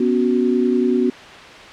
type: chord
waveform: sine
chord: B suspended second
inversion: none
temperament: equal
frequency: 246.9 / 277.2 / 370 Hz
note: B3 / C#4 / F#4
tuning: 0 / 0 / 0 cents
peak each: -17 / -22 / -18 dBFS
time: 0-1.1 s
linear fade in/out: 5 ms
effects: white hiss -37 dBFS RMS until 1.72 s + low-pass 3000 Hz 12 dB/octave